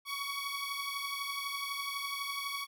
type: beating tone pair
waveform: 15% pulse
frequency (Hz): 1119 / 1131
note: C#6 / C#6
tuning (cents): +16 / +34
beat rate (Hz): 12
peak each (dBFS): -31 / -34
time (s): 0.05-2.67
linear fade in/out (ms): 50
effects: none